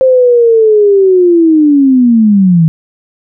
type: linear sweep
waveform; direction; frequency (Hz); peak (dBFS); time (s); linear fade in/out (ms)
sine; down; 527 to 156.1; -3; 0.01-2.68; 0
effects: none

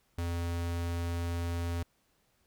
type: tone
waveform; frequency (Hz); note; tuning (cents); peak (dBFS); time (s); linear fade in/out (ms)
square; 85.5; F2; -36; -32; 0.18-1.83; 5
effects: pink hiss -72 dBFS RMS until 2.46 s

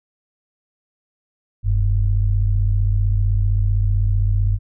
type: tone pair together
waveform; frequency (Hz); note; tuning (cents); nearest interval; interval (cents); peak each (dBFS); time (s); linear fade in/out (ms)
sine; 43.69 / 99.3; F1 / G2; +1 / +23; octave + major second; 1422; -17; 1.63-4.59; 50
effects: none

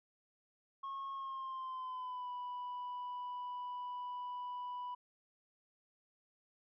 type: tone with pitch glide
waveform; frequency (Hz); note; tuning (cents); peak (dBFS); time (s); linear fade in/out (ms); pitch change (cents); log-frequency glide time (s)
sine; 1089 to 987.1; C#6 to B5; -31 to -1; -38; 0.83-4.95; 10; -170; 1.14-2.3
effects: tanh soft clip ceiling -39 dBFS

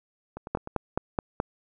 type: two click trains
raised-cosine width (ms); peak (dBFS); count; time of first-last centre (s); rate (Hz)
1; -23 / -11; 4 / 5; 0.37-0.674 / 0.55-1.401; 9.87 / 4.7
effects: none

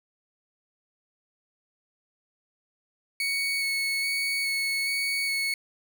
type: tone with vibrato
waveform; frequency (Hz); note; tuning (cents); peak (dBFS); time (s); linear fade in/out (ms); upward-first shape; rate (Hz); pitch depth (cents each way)
30% pulse; 2217; C#7; 0; -23; 3.2-5.54; 2; square; 1.2; 10
effects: none

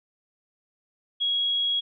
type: tone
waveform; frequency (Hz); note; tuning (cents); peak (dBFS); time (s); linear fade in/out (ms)
sine; 3314; G#7; -4; -22; 1.2-1.81; 20
effects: none

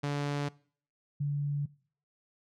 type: tone pair in turn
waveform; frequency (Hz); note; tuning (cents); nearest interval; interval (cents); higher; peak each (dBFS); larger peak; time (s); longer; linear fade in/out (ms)
sawtooth / sine; 144 / 144; D3 / D3; -34 / -34; unison; 0; neither; -26 / -28; first; 0.03-0.49 / 1.2-1.66; neither; 10
effects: noise-tail reverb RT60 0.5 s tail -22 dB re dry + low-pass 6000 Hz 12 dB/octave

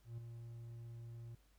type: tone with ADSR envelope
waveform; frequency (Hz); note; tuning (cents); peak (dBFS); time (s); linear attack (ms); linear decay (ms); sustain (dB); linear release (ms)
triangle; 116.8; A#2; +4; -40; 0.04-1.35; 140; 4; -6; 3
effects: added 50 Hz sine -68 dBFS peak until 1.58 s + pink hiss -75 dBFS RMS until 1.58 s

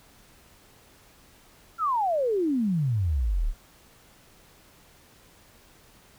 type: exponential sweep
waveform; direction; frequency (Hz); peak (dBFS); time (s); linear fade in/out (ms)
sine; down; 1396.9 to 31.13; -22; 1.78-3.54; 50
effects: pink hiss -56 dBFS RMS until 6.18 s

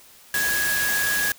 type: tone in noise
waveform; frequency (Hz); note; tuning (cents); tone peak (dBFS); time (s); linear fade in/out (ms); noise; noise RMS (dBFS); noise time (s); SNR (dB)
sine; 1662; G#6; +1; -22; 0.34-1.32; 2; white; -26; 0.34-1.32; +1
effects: white hiss -50 dBFS RMS until 1.38 s

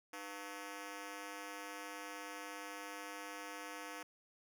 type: ring-modulated tone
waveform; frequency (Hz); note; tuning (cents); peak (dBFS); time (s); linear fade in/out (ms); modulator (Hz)
10% pulse; 401.8; G4; +43; -34; 0.13-4.03; 5; 95.6
effects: none

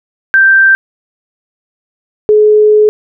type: tone pair in turn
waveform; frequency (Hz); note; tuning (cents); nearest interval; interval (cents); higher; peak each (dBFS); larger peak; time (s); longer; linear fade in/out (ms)
sine; 1568 / 424.5; G6 / G#4; 0 / +38; octave + major seventh; 2262; first; -3; neither; 0.34-0.75 / 2.29-2.89; second; 0
effects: none

